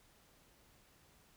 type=silence; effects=pink hiss -67 dBFS RMS until 1.36 s